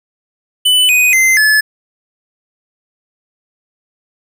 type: tone with pitch steps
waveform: square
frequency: 2999 / 2493 / 2072 / 1722.5 Hz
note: F#7 / D#7 / C7 / A6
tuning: +23 / +3 / -17 / -37 cents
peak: -8 dBFS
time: 0.65-1.61 s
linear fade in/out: 10 ms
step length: 240 ms
effects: none